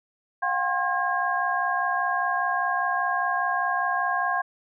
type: tone cluster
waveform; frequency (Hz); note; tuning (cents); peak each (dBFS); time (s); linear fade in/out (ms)
sine; 712 / 777 / 1067 / 1626; F5 / G5 / C6 / G#6; +33 / -16 / +34 / -37; -28 / -30 / -27 / -27; 0.42-4.42; 10
effects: none